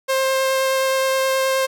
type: tone with vibrato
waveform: sawtooth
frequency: 530 Hz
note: C5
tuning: 22 cents sharp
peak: -13 dBFS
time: 0.08-1.67 s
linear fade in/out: 20 ms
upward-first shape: triangle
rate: 9.5 Hz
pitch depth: 9 cents each way
effects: none